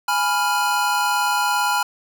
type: chord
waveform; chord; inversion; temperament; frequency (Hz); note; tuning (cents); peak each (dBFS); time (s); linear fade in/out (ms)
square; F diminished; first; equal; 830.6 / 987.8 / 1396.9; Ab5 / Cb6 / F6; 0 / 0 / 0; -23 / -23 / -23; 0.08-1.83; 5
effects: none